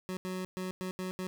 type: tone bursts at uneven times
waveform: 25% pulse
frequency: 185 Hz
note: F#3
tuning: in tune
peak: -31 dBFS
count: 6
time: 0.09-0.17 / 0.25-0.45 / 0.57-0.71 / 0.81-0.91 / 0.99-1.11 / 1.19-1.27 s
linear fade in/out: 0 ms
effects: none